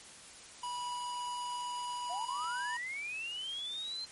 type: tone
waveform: square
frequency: 977 Hz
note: B5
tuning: 19 cents flat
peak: -37 dBFS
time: 0.63-2.77 s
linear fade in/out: 5 ms
type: linear sweep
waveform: sine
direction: up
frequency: 659.3 to 4186 Hz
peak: -37 dBFS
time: 2.09-4.06 s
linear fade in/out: 20 ms
type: click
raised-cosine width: 0.2 ms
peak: -33 dBFS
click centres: 2.443 s
effects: white hiss -52 dBFS RMS until 4.11 s + MP3 48 kbps